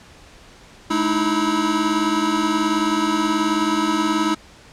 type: tone cluster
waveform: square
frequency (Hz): 213 / 306.2 / 324.9 / 985 / 1294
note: G#3 / D#4 / E4 / B5 / E6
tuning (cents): +44 / -28 / -25 / -5 / -32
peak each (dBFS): -27 / -23 / -23 / -28 / -26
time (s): 0.9-4.35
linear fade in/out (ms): 10
effects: pink hiss -46 dBFS RMS until 4.72 s + low-pass 7000 Hz 12 dB/octave